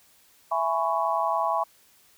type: chord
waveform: sine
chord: C# minor seventh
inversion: first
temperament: just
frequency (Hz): 665.2 / 831.5 / 997.9 / 1108.7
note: E5 / G#5 / B5 / C#6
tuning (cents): +16 / +2 / +18 / 0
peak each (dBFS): -28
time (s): 0.51-1.64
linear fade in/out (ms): 10
effects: white hiss -59 dBFS RMS until 2.17 s